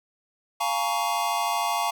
square chord, Bb minor seventh, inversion second, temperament just, 699.2 / 839.1 / 932.3 / 1118.8 Hz, F5 / Ab5 / Bb5 / Db6, +2 / +18 / 0 / +16 cents, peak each -30 dBFS, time 0.6-1.91 s, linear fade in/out 10 ms, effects none

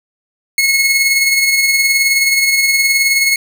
sawtooth tone with tremolo, 2178 Hz, C#7, 31 cents flat, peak -5 dBFS, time 0.58-3.36 s, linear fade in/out 2 ms, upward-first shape sine, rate 19 Hz, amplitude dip 40%, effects none

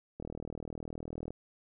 click train, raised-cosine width 2 ms, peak -27 dBFS, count 45, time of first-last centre 0.2-1.306 s, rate 39.8 Hz, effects none

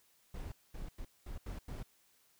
brown noise bursts at uneven times, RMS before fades -43 dBFS, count 6, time 0.34-0.52 / 0.74-0.89 / 0.98-1.05 / 1.26-1.38 / 1.46-1.59 / 1.68-1.83 s, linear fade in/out 5 ms, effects white hiss -70 dBFS RMS until 2.39 s

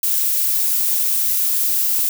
violet noise, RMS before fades -18 dBFS, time 0.03-2.09 s, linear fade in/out 2 ms, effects none

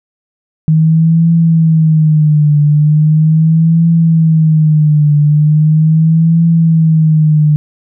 sine tone with vibrato, 156.7 Hz, D#3, 13 cents sharp, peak -5 dBFS, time 0.68-7.56 s, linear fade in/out 0 ms, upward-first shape triangle, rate 0.39 Hz, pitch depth 110 cents each way, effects none

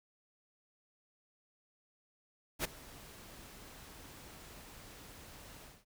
pink noise with ADSR envelope, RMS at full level -32 dBFS, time 2.59-5.85 s, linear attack 54 ms, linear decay 13 ms, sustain -21 dB, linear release 220 ms, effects none

